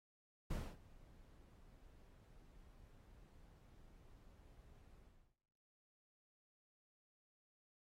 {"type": "noise with ADSR envelope", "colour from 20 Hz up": "brown", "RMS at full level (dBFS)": -39, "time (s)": [0.5, 5.36], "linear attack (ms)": 9, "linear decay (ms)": 250, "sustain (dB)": -24, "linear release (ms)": 380, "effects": ["noise-tail reverb RT60 1.0 s tail -20 dB re dry", "AAC 48 kbps"]}